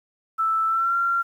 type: tone with pitch glide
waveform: sine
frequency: 1320 to 1376.1 Hz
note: E6 to F6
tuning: +2 to -26 cents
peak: -19 dBFS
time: 0.38-1.23 s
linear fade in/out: 20 ms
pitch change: +72 cents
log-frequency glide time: 0.67-0.95 s
effects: 9-bit